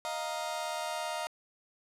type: chord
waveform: sawtooth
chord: Eb suspended second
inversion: none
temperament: just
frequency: 622.3 / 700 / 933.4 Hz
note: Eb5 / F5 / Bb5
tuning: 0 / +4 / +2 cents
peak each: -34 dBFS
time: 0.05-1.27 s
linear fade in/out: 0 ms
effects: low-pass 11000 Hz 12 dB/octave